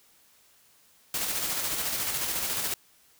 white noise with tremolo, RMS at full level -29 dBFS, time 1.14-2.74 s, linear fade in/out 2 ms, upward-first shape square, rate 14 Hz, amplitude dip 30%, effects white hiss -61 dBFS RMS until 3.19 s

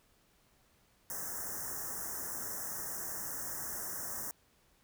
white band-stop noise, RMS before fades -40 dBFS, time 1.1-4.31 s, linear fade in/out 0 ms, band 1900 to 5400 Hz, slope 96 dB/octave, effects pink hiss -69 dBFS RMS until 4.83 s

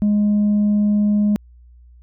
sine tone, 207.7 Hz, G#3, in tune, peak -11 dBFS, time 0.02-1.36 s, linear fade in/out 0 ms, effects tanh soft clip ceiling -12 dBFS + added 60 Hz sine -43 dBFS peak until 2.02 s

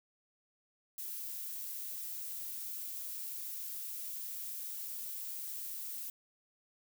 violet noise, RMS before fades -42 dBFS, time 0.98-6.1 s, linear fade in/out 2 ms, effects none

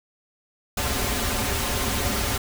pink noise with comb filter, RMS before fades -25 dBFS, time 0.77-2.38 s, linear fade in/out 5 ms, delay 6.2 ms, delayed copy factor -0.8, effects none

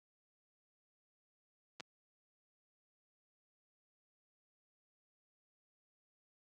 clicks, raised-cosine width 0.2 ms, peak -28 dBFS, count 2, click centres 1.8 / 1.806 s, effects high-pass 150 Hz 12 dB/octave + AAC 32 kbps

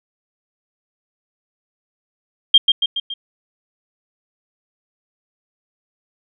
sine tone with echo, 3200 Hz, G7, 35 cents sharp, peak -4 dBFS, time 2.54-2.58 s, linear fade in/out 5 ms, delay 140 ms, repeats 4, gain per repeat -5 dB, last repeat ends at 3.14 s, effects none

